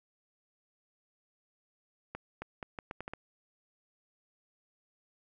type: accelerating click train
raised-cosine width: 0.5 ms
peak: -24 dBFS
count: 8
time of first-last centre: 2.15-3.136 s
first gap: 270 ms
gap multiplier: 0.77
effects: none